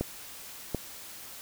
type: clicks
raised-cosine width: 2 ms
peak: -15 dBFS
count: 2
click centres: 0.01 / 0.747 s
effects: white hiss -45 dBFS RMS until 1.41 s